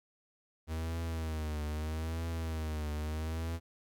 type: tone with vibrato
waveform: 45% pulse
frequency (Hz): 79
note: D#2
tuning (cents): +27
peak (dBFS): -34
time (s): 0.67-3.6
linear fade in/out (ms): 50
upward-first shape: triangle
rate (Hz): 0.78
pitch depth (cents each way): 94
effects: 12-bit